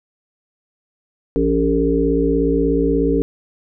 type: harmonic tone with a mistuned harmonic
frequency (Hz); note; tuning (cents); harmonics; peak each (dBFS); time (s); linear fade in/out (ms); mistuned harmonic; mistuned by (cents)
56.6; A1; +50; 1 / 3 / 5 / 7 / 8; -22 / -24 / -18 / -21 / -19; 1.36-3.22; 0; 3; +49
effects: none